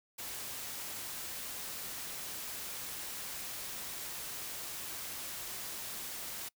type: noise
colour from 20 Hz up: white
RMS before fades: -42 dBFS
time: 0.18-6.49 s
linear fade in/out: 10 ms
effects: noise-tail reverb RT60 0.1 s tail -24 dB re dry